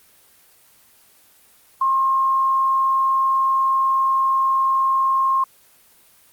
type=tone with frequency modulation; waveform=sine; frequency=1068 Hz; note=C6; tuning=35 cents sharp; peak=-15 dBFS; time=1.81-5.44 s; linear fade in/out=5 ms; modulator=59.8 Hz; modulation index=0.22; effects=white hiss -53 dBFS RMS until 6.32 s + Opus 24 kbps